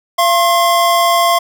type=tone pair together; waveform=square; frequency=685 / 1069 Hz; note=F5 / C6; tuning=-34 / +37 cents; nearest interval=minor sixth; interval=771 cents; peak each=-13 dBFS; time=0.18-1.39 s; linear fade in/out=10 ms; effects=none